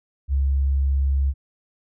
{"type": "tone", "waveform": "sine", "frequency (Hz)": 68.5, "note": "C#2", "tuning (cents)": -20, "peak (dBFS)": -17, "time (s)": [0.28, 1.34], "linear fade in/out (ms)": 50, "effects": []}